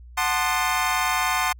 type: chord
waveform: 25% pulse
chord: F# diminished seventh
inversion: none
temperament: equal with one note detuned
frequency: 740 / 880 / 1046.5 / 1216.8 Hz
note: F#5 / A5 / C6 / Eb6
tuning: 0 / 0 / 0 / -39 cents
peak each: -23 / -24 / -21 / -24 dBFS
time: 0.17-1.53 s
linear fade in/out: 10 ms
effects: added 60 Hz sine -41 dBFS peak until 1.59 s